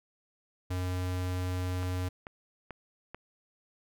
square tone, 91.1 Hz, F#2, 26 cents flat, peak -31 dBFS, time 0.7-2.09 s, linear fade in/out 10 ms
click train, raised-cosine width 0.5 ms, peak -26 dBFS, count 4, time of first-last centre 1.83-3.146 s, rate 2.28 Hz
effects none

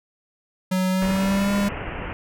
square tone with pitch glide, 185.8 to 201.4 Hz, F#3 to G3, +7 to +47 cents, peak -20 dBFS, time 0.71-1.69 s, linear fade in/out 10 ms, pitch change +140 cents, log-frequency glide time 0.9-1.54 s
pink low-pass noise, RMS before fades -31 dBFS, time 1.02-2.13 s, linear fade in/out 0 ms, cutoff 2900 Hz, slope 96 dB/octave
effects none

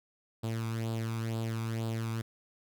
sawtooth tone with flanger, 113.2 Hz, A2, 50 cents sharp, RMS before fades -34 dBFS, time 0.43-2.22 s, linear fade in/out 10 ms, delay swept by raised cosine 0.24 to 0.85 ms, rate 2.1 Hz, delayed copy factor +0.65, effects none

